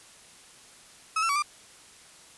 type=tone with pitch steps; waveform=35% pulse; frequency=1287 / 1342 / 1137 / 1190 Hz; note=E6 / E6 / C#6 / D6; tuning=-42 / +31 / +44 / +22 cents; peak=-22 dBFS; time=1.16-1.424 s; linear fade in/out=5 ms; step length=66 ms; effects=white hiss -52 dBFS RMS until 2.37 s + resampled to 24000 Hz